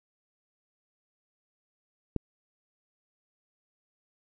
click, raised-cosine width 3 ms, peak -15 dBFS, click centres 2.163 s, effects none

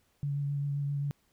sine tone with vibrato, 142.3 Hz, C#3, 46 cents sharp, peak -29 dBFS, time 0.23-1.11 s, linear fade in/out 0 ms, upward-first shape triangle, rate 7.6 Hz, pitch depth 19 cents each way, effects pink hiss -71 dBFS RMS until 1.32 s

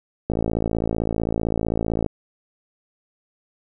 click train, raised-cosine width 2 ms, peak -9 dBFS, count 99, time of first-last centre 0.3-2.063 s, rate 55.6 Hz, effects none

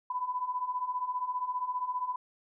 sine beating tone pair, 987.8 / 1002.8 Hz, B5 / B5, 0 / +26 cents, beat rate 15 Hz, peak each -36 / -32 dBFS, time 0.1-2.16 s, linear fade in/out 5 ms, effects none

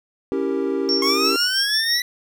triangle chord, C# diminished seventh, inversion none, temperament equal, 277.2 / 329.6 / 392 / 466.2 Hz, C#4 / E4 / G4 / Bb4, 0 / 0 / 0 / 0 cents, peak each -23 / -26 / -21 / -26 dBFS, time 0.32-1.36 s, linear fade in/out 0 ms
sine tone with tremolo, 5470 Hz, F8, 37 cents flat, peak -17 dBFS, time 0.89-2 s, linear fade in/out 0 ms, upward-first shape sine, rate 6 Hz, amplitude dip 60%
25% pulse linear sweep, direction up, 1072 to 1975.5 Hz, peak -18 dBFS, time 1.02-2.02 s, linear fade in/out 2 ms
effects none

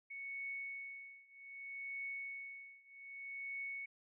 sine tone with tremolo, 2217 Hz, C#7, in tune, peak -40 dBFS, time 0.1-3.86 s, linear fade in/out 10 ms, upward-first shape triangle, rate 0.64 Hz, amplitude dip 95%, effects none

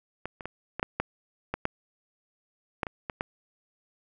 clicks, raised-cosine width 0.5 ms, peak -18 / -24 / -19 / -17 / -10 / -11 / -14 / -11 / -12 / -19 / -17 / -14 dBFS, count 12, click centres 0.256 / 0.408 / 0.456 / 0.796 / 0.829 / 1 / 1.54 / 1.654 / 2.832 / 2.868 / 3.098 / 3.209 s, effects none

